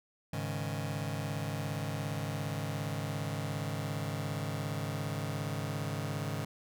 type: chord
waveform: sawtooth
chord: Ab suspended fourth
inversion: none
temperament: just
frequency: 103.83 / 138.43 / 155.74 Hz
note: Ab2 / Db3 / Eb3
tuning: 0 / -2 / +2 cents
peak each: -34 dBFS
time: 0.33-6.45 s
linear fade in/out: 5 ms
effects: none